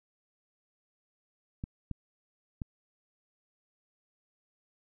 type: clicks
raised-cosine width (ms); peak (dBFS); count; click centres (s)
5; -23; 3; 1.639 / 1.913 / 2.618
effects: none